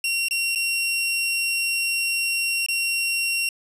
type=tone with dropouts; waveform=sawtooth; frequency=2744 Hz; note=F7; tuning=31 cents flat; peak=-18 dBFS; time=0.04-3.49 s; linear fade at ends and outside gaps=2 ms; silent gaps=0.285-0.309 / 0.55-0.557 / 2.663-2.685 s; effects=resampled to 32000 Hz + 10-bit